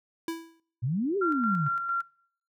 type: tone with exponential decay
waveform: square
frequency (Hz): 329.6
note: E4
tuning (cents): 0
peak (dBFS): -28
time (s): 0.28-0.6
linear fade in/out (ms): 2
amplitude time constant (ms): 69
type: exponential two-way sweep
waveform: sine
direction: up then down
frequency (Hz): 111.2 to 414.2 to 135.4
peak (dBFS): -25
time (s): 0.82-1.69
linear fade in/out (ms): 20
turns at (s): 1.17
type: tone with tremolo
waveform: sine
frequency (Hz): 1375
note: F6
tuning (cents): -27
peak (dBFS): -25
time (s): 1.21-2.02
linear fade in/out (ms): 10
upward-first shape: square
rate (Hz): 4.4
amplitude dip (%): 40
effects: noise-tail reverb RT60 0.6 s tail -25 dB re dry